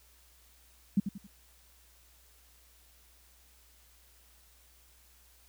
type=tone with echo; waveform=sine; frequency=198.9 Hz; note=G3; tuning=25 cents sharp; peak=-21 dBFS; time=0.97-1 s; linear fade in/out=5 ms; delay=90 ms; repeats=3; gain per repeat=-9 dB; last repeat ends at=1.27 s; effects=added 60 Hz sine -63 dBFS peak until 5.48 s + white hiss -63 dBFS RMS until 5.48 s